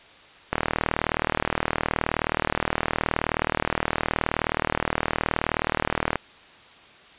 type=click train; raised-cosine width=0.5 ms; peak=-6 dBFS; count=221; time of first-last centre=0.53-6.157 s; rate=39.1 Hz; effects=white hiss -49 dBFS RMS until 7.18 s + resampled to 8000 Hz